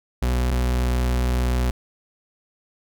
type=tone pair in turn; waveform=40% pulse; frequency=61.74 / 61.74 Hz; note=B1 / B1; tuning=0 / 0 cents; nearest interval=unison; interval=0 cents; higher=neither; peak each=-18 dBFS; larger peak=neither; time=0.22-0.51 / 0.51-1.71 s; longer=second; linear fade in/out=5 ms; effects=none